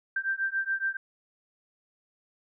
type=beating tone pair; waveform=sine; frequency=1568 / 1575.1 Hz; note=G6 / G6; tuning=0 / +8 cents; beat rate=7.1 Hz; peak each=-30 dBFS; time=0.16-0.97 s; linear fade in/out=5 ms; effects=none